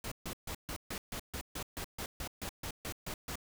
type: noise bursts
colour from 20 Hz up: pink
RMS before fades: -40 dBFS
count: 16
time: 0.04-3.356 s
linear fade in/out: 2 ms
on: 76 ms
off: 140 ms
effects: none